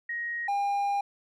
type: tone pair in turn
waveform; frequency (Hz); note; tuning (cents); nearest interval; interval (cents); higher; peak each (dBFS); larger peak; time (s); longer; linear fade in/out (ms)
sine / triangle; 1882 / 804.9; A#6 / G5; +16 / +46; octave + minor third; 1470; first; -30 / -23; second; 0.09-0.48 / 0.48-1.01; second; 5
effects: none